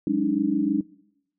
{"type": "tone cluster", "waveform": "sine", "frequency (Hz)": [182.6, 206.1, 282.9, 309.2], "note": ["F#3", "G#3", "C#4", "D#4"], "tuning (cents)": [-23, -13, 35, -11], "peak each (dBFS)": [-32, -27, -24, -25], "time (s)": [0.07, 0.81], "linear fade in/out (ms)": 2, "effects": ["noise-tail reverb RT60 0.9 s tail -22 dB re dry"]}